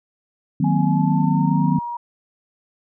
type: chord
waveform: sine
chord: C half-diminished seventh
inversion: first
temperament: equal with one note detuned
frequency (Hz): 155.56 / 185 / 233.1 / 258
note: Eb3 / Gb3 / Bb3 / C4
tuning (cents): 0 / 0 / 0 / -24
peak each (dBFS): -19 / -20 / -24 / -22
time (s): 0.6-1.79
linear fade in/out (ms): 5
type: tone with pitch glide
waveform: sine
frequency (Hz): 838 to 951.6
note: G#5 to A#5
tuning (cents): +15 to +35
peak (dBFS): -25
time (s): 0.64-1.97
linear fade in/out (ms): 5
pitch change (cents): +220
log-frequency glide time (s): 0.77-1.7
effects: none